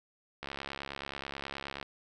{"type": "click train", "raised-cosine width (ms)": 0.3, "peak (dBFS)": -22, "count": 98, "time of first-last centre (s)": [0.43, 1.828], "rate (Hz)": 69.4, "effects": []}